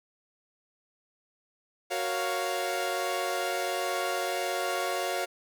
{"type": "chord", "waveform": "sawtooth", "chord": "Gb major seventh", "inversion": "none", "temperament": "equal", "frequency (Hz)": [370, 466.2, 554.4, 698.5], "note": ["Gb4", "Bb4", "Db5", "F5"], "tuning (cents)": [0, 0, 0, 0], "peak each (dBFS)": [-31, -34, -30, -28], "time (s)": [1.9, 5.26], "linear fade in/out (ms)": 20, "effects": []}